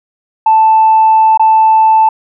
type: tone with dropouts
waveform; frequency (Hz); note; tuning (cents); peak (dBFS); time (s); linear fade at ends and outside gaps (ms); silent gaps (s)
sine; 880; A5; 0; -3; 0.46-2.09; 5; 1.375-1.395
effects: tanh soft clip ceiling 0 dBFS